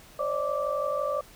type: tone cluster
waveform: sine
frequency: 531 / 583 / 629 / 1169 Hz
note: C5 / D5 / D#5 / D6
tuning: +25 / -13 / +19 / -8 cents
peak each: -32 / -29 / -37 / -31 dBFS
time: 0.19-1.21 s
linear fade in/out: 5 ms
effects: pink hiss -52 dBFS RMS until 1.35 s